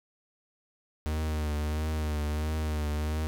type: tone with vibrato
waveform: 45% pulse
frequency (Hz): 76.4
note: D#2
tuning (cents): -31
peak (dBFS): -28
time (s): 1.06-3.27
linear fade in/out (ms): 0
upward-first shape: triangle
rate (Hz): 1.5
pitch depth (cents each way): 45
effects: none